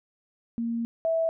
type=tone pair in turn; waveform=sine; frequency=232.1 / 654.2 Hz; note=A#3 / E5; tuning=-7 / -13 cents; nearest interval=octave + tritone; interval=1794 cents; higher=second; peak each=-26 / -22 dBFS; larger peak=second; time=0.58-0.85 / 1.05-1.29 s; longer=first; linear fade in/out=0 ms; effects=none